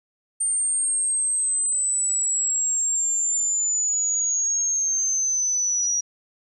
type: linear sweep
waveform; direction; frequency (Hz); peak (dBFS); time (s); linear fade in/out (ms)
sine; down; 8800 to 5760; -20; 0.4-6.01; 10
effects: none